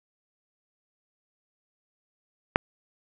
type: click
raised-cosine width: 0.5 ms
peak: -3 dBFS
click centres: 2.559 s
effects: none